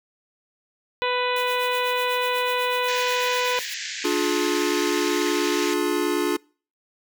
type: harmonic tone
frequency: 495.9 Hz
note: B4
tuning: 7 cents sharp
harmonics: 1 / 2 / 3 / 4 / 5 / 6 / 7 / 8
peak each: -25 / -26 / -32 / -32 / -30 / -34 / -35 / -36 dBFS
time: 1.02-3.59 s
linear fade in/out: 0 ms
type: noise with tremolo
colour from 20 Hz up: blue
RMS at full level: -36 dBFS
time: 1.36-3.74 s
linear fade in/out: 2 ms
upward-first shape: sine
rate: 8.1 Hz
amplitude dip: 75%
type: band-pass noise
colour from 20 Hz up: pink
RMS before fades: -32 dBFS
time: 2.88-5.74 s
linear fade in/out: 5 ms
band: 1600 to 7400 Hz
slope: 96 dB/octave
type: chord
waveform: square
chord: D diminished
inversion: none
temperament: just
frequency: 293.7 / 352.4 / 422.9 Hz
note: D4 / F4 / Ab4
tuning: 0 / +16 / +31 cents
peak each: -26 / -25 / -27 dBFS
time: 4.04-6.37 s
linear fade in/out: 10 ms
effects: noise-tail reverb RT60 0.4 s tail -25 dB re dry